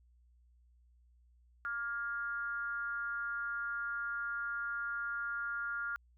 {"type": "tone with frequency modulation", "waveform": "sine", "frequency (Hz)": 1406, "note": "F6", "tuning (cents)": 11, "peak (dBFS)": -35, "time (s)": [1.65, 5.96], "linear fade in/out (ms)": 0, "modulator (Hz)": 244, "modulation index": 0.52, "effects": ["added 60 Hz sine -63 dBFS peak until 6.17 s"]}